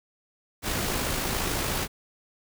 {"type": "noise with amplitude modulation", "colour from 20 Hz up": "pink", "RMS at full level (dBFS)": -27, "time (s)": [0.62, 1.88], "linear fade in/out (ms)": 50, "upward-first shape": "sine", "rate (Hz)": 53.9, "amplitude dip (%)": 30, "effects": []}